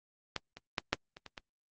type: clicks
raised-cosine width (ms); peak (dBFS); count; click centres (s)
0.2; -14 / -27 / -12 / -8 / -29 / -27 / -24; 7; 0.363 / 0.57 / 0.782 / 0.93 / 1.169 / 1.263 / 1.378
effects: low-pass 5000 Hz 12 dB/octave + Opus 24 kbps